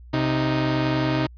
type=tone pair together; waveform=sawtooth; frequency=130.81 / 311.1 Hz; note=C3 / D#4; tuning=0 / 0 cents; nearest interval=octave + minor third; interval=1500 cents; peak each=-19 dBFS; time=0.13-1.27 s; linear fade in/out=10 ms; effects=added 60 Hz sine -41 dBFS peak until 1.37 s + resampled to 11025 Hz